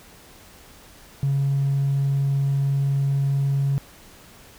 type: tone with hard clipping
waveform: sine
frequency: 138.59 Hz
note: C#3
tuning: in tune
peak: -19 dBFS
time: 1.23-3.78 s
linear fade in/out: 0 ms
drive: 1 dB
effects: pink hiss -48 dBFS RMS until 4.58 s